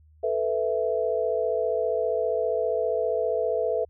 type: chord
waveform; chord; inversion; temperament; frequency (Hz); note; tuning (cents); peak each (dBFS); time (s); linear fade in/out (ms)
sine; A suspended second; none; just; 440 / 495 / 660; A4 / B4 / E5; 0 / +4 / +2; -27; 0.23-3.85; 10
effects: added 77 Hz sine -53 dBFS peak until 3.89 s